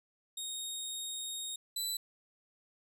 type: tone pair in turn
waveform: 20% pulse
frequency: 3729 / 3984 Hz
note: A#7 / B7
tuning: 0 / +14 cents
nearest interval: minor second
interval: 114 cents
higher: second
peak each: -32 / -28 dBFS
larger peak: second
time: 0.37-1.56 / 1.76-1.97 s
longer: first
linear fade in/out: 5 ms
effects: none